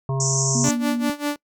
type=harmonic tone; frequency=134.7 Hz; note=C#3; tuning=49 cents flat; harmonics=1 / 3 / 5 / 7 / 8; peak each=-21 / -31 / -34 / -35 / -36 dBFS; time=0.09-0.69 s; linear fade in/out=2 ms
type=band-pass noise; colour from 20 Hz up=white; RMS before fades=-24 dBFS; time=0.2-0.71 s; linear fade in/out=2 ms; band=5600 to 7600 Hz; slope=96 dB/octave
type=tone; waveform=sine; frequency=238.7 Hz; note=A#3; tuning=41 cents sharp; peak=-21 dBFS; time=0.55-1.1 s; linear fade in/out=2 ms
type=tone with tremolo; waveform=sawtooth; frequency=291.8 Hz; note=D4; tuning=11 cents flat; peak=-16 dBFS; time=0.64-1.36 s; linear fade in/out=0 ms; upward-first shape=sine; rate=5.1 Hz; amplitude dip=90%
effects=noise-tail reverb RT60 0.1 s tail -23 dB re dry